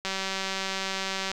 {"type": "click train", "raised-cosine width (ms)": 0.2, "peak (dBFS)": -13, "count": 244, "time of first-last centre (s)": [0.05, 1.316], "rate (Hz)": 192, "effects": []}